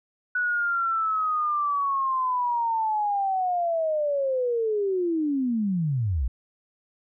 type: linear sweep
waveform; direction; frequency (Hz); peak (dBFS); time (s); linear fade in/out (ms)
sine; down; 1480 to 53.6; -22; 0.35-6.28; 5
effects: none

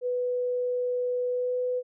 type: tone with pitch glide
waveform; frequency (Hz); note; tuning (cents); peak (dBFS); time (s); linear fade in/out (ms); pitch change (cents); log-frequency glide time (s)
sine; 494.9 to 499.2; B4 to B4; +4 to +19; -25; 0.01-1.83; 50; +15; 1.29-1.58
effects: none

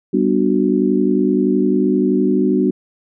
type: chord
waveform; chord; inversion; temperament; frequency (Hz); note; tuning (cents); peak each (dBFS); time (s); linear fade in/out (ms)
sine; G major seventh; none; equal with one note detuned; 196 / 246.9 / 297.6 / 370; G3 / B3 / D4 / F#4; 0 / 0 / +23 / 0; -18; 0.13-2.71; 10
effects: none

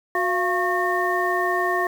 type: harmonic tone with a mistuned harmonic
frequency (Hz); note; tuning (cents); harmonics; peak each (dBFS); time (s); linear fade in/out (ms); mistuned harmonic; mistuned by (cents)
364.7; F#4; -25; 1 / 2 / 3 / 5; -25 / -25 / -25 / -25; 0.15-1.87; 2; 2; -93
effects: 7-bit

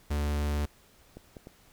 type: tone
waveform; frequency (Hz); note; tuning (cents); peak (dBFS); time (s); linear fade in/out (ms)
45% pulse; 73.42; D2; 0; -27; 0.1-0.66; 10
type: clicks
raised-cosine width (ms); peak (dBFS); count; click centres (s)
2; -30; 3; 1.17 / 1.368 / 1.471
effects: pink hiss -60 dBFS RMS until 1.72 s

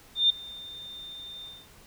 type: tone with ADSR envelope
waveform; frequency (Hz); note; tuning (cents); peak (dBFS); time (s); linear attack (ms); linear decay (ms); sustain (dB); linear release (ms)
sine; 3611; A7; +44; -16; 0.15-1.68; 150; 4; -23; 240
effects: pink hiss -54 dBFS RMS until 1.86 s

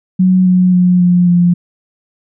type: tone with pitch steps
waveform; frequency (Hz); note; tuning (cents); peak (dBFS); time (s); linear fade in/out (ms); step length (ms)
sine; 185 / 182.45 / 179.94 / 177.46 / 175.02; F#3 / F#3 / F#3 / F3 / F3; 0 / -24 / -48 / +28 / +4; -6; 0.19-1.54; 10; 270
effects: none

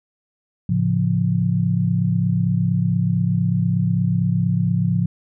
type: chord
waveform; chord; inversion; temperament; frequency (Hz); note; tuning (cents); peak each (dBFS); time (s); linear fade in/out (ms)
sine; A augmented; none; equal; 110 / 138.59 / 174.61; A2 / C#3 / E#3; 0 / 0 / 0; -21 / -22 / -19; 0.69-5.06; 5
effects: none

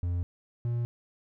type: tone pair in turn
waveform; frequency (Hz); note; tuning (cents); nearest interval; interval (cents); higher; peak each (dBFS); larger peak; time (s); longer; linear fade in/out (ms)
triangle; 87.6 / 118.99; F2 / A#2; +6 / +36; perfect fourth; 530; second; -25; neither; 0.03-0.23 / 0.65-0.85; neither; 0
effects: none

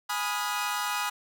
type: chord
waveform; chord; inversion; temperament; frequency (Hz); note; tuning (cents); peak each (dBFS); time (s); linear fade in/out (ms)
sawtooth; F half-diminished seventh; first; equal with one note detuned; 830.6 / 987.8 / 1244.5 / 1431.2; Ab5 / Cb6 / Eb6 / F6; 0 / 0 / 0 / +42; -30 / -30 / -29 / -32; 0.09-1.1; 10
effects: none

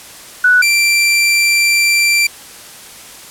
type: tone pair in turn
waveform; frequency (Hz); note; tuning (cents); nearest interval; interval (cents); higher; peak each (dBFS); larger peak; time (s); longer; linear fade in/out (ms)
sine / sawtooth; 1480 / 2354; F#6 / D7; 0 / +3; minor sixth; 803; second; -6; neither; 0.44-0.62 / 0.62-2.27; second; 5
effects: white hiss -35 dBFS RMS until 3.3 s + low-pass 12000 Hz 12 dB/octave

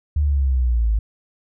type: linear sweep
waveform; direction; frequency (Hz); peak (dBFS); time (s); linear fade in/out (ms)
sine; down; 75.6 to 51.91; -15; 0.16-0.99; 5
effects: none

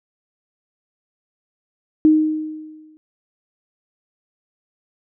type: tone with exponential decay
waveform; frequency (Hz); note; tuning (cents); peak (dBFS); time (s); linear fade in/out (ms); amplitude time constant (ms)
sine; 310.4; D#4; -4; -7; 2.05-2.97; 0; 200
effects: none

